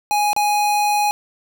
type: tone with dropouts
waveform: square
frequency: 830.6 Hz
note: G#5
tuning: in tune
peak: -16 dBFS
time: 0.11-1.11 s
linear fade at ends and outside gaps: 0 ms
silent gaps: 0.331-0.364 s
effects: none